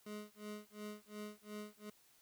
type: tone with tremolo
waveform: 25% pulse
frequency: 210 Hz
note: G#3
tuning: 19 cents sharp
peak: -40 dBFS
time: 0.06-1.9 s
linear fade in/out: 5 ms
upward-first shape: sine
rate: 2.8 Hz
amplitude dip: 100%
effects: white hiss -69 dBFS RMS until 2.21 s